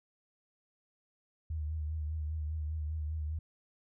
sine tone with vibrato, 77.3 Hz, D#2, 11 cents flat, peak -33 dBFS, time 1.5-3.39 s, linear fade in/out 5 ms, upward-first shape triangle, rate 5 Hz, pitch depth 60 cents each way, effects none

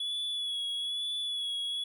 triangle tone with vibrato, 3391 Hz, G#7, 35 cents sharp, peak -30 dBFS, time 0-1.84 s, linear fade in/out 5 ms, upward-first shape sine, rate 1.1 Hz, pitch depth 32 cents each way, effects none

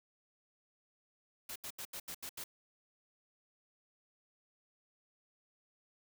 white noise bursts, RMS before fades -44 dBFS, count 7, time 1.49-2.44 s, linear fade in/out 5 ms, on 68 ms, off 79 ms, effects none

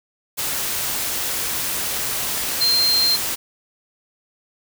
sine tone in noise, 4170 Hz, C8, 7 cents flat, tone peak -15 dBFS, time 2.6-3.17 s, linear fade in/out 20 ms, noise white, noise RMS -24 dBFS, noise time 0.37-3.36 s, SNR +6 dB, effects none

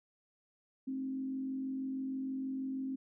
sine tone with frequency modulation, 264.9 Hz, C4, 22 cents sharp, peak -35 dBFS, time 0.87-2.96 s, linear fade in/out 10 ms, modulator 46.3 Hz, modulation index 0.36, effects none

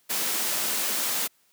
white high-pass noise, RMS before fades -27 dBFS, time 0.09-1.28 s, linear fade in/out 20 ms, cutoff 160 Hz, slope 48 dB/octave, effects white hiss -65 dBFS RMS until 1.52 s + high-pass 100 Hz 12 dB/octave

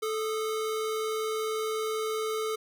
square tone pair together, 437.3 / 1232 Hz, A4 / D#6, -11 / -17 cents, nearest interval octave + tritone, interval 1794 cents, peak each -30 / -38 dBFS, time 0.02-2.56 s, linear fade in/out 10 ms, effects none

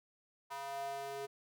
square tone with high-pass filter sweep, 138.59 Hz, C#3, in tune, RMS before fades -42 dBFS, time 0.5-1.27 s, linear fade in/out 20 ms, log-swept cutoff 900 to 480 Hz, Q 4.6, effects none

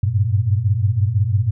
sine tone cluster, 95.8 / 101.8 / 117.7 Hz, G2 / G#2 / A#2, -39 / -34 / +17 cents, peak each -19 dBFS, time 0.03-1.51 s, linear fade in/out 5 ms, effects none

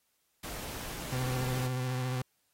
pink noise, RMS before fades -41 dBFS, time 0.43-1.67 s, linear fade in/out 5 ms
40% pulse tone with vibrato, 127.3 Hz, C3, 47 cents flat, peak -30 dBFS, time 1.12-2.22 s, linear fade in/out 5 ms, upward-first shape sine, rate 14 Hz, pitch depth 27 cents each way
effects white hiss -75 dBFS RMS until 2.53 s + AAC 48 kbps

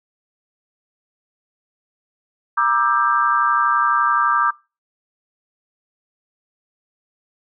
sine chord, E half-diminished seventh, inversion second, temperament just, 949.3 / 1186.7 / 1318.5 / 1582.2 Hz, Bb5 / D6 / E6 / G6, +31 / +18 / 0 / +16 cents, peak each -22 / -16 / -22 / -22 dBFS, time 2.57-4.51 s, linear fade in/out 10 ms, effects noise-tail reverb RT60 0.3 s tail -24 dB re dry

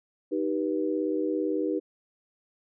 sine chord, Eb augmented, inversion none, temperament just, 311.1 / 388.9 / 486.1 Hz, Eb4 / G4 / B4, 0 / -14 / -28 cents, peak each -28 / -30 / -31 dBFS, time 0.31-1.8 s, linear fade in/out 20 ms, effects none

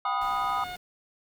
harmonic tone, 722 Hz, F#5, 43 cents flat, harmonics 1 / 2 / 3 / 4 / 5 / 6, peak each -37 / -43 / -44 / -49 / -45 / -52 dBFS, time 0.05-0.76 s, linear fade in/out 5 ms
sine chord, G augmented, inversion none, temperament equal with one note detuned, 788.1 / 987.8 / 1244.5 Hz, G5 / B5 / D#6, +9 / 0 / 0 cents, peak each -31 / -32 / -28 dBFS, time 0.05-0.64 s, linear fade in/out 2 ms
pink noise, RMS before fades -47 dBFS, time 0.21-0.77 s, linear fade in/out 5 ms
effects none

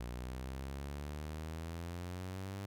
sawtooth exponential sweep, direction up, 59.5 to 99.9 Hz, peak -37 dBFS, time 0-2.66 s, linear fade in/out 5 ms, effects none

